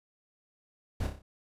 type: noise with echo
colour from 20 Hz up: brown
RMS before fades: -31 dBFS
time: 1-1.07 s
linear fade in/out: 5 ms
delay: 30 ms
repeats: 5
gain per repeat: -5 dB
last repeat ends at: 1.22 s
effects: resampled to 32000 Hz